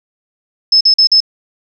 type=tone bursts; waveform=sine; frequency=5220 Hz; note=E8; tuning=18 cents flat; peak=-5 dBFS; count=4; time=0.72-1.204 s; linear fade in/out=5 ms; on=88 ms; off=44 ms; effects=none